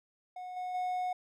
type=tone with level steps; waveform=triangle; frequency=730 Hz; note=F#5; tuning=24 cents flat; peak=-38 / -33 / -29 dBFS; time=0.36-1.13 s; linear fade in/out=5 ms; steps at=0.56 / 0.74 s; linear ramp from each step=10 ms; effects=none